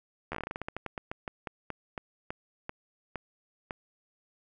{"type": "slowing click train", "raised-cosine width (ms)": 0.5, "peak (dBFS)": -20, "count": 24, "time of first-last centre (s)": [0.32, 3.708], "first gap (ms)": 12, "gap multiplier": 1.19, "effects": []}